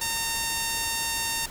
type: tone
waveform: 5% pulse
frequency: 915 Hz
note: A#5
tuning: 32 cents flat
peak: -14 dBFS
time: 0.01-1.46 s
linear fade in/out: 5 ms
effects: pink hiss -41 dBFS RMS until 1.5 s